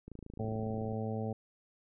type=click train; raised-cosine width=3 ms; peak=-33 dBFS; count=24; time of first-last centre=0.08-0.926 s; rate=27.2 Hz
type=harmonic tone; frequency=110 Hz; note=A2; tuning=in tune; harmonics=1 / 2 / 3 / 4 / 5 / 6 / 7; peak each=-37 / -38 / -50 / -41 / -44 / -48 / -45 dBFS; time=0.39-1.33 s; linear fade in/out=5 ms
effects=none